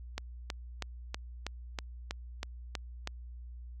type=click train; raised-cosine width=0.2 ms; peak=-18 dBFS; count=10; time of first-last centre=0.18-3.074 s; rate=3.11 Hz; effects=added 60 Hz sine -43 dBFS peak until 3.8 s